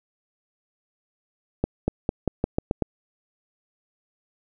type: accelerating click train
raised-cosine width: 2 ms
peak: -8 dBFS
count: 8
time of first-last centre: 1.64-2.823 s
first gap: 240 ms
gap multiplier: 0.88
effects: none